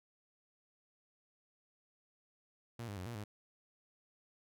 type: tone with pitch steps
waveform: sawtooth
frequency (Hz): 117.5 / 101.4 / 90.9 / 118.5 / 104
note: A#2 / G#2 / F#2 / A#2 / G#2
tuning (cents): +14 / -41 / -30 / +29 / +3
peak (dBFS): -38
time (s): 2.79-3.24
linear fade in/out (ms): 5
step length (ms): 90
effects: none